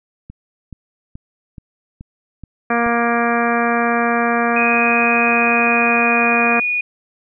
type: click train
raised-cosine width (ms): 5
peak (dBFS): -21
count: 7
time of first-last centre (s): 0.3-2.864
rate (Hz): 2.34
type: harmonic tone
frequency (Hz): 235.3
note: A#3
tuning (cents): +16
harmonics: 1 / 2 / 3 / 4 / 5 / 6 / 7 / 8 / 9 / 10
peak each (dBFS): -20 / -22 / -20 / -29 / -22 / -26 / -23 / -29 / -34 / -27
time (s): 2.7-6.6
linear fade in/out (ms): 5
type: tone with pitch glide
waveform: sine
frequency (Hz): 2489 to 2456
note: D#7 to D#7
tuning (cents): 0 to -23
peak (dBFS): -16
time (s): 4.56-6.81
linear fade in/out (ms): 5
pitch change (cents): -23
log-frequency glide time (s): 5.27-6.41
effects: none

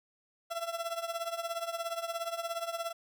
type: tone with tremolo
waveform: 30% pulse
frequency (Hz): 673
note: E5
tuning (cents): +36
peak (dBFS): -28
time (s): 0.5-2.93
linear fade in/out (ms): 20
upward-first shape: triangle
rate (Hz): 17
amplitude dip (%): 85
effects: none

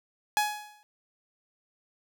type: tone with exponential decay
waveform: sawtooth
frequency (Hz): 840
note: G#5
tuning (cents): +19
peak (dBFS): -17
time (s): 0.37-0.83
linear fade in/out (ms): 0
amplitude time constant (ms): 100
effects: none

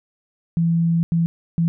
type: tone bursts at uneven times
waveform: sine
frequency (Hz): 167.2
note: E3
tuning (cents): +25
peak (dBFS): -15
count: 3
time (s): 0.57-1.03 / 1.12-1.26 / 1.58-1.68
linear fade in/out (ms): 0
effects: none

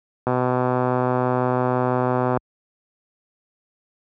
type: click train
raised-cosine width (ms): 1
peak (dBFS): -7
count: 266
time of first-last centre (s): 0.27-2.373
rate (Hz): 126
effects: high-pass 60 Hz 12 dB/octave

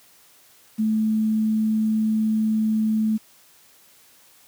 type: tone with quantisation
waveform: sine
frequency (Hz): 217.9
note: A3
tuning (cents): -17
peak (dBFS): -18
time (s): 0.78-3.18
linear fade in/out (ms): 20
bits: 8
effects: white hiss -54 dBFS RMS until 4.47 s + high-pass 80 Hz 12 dB/octave

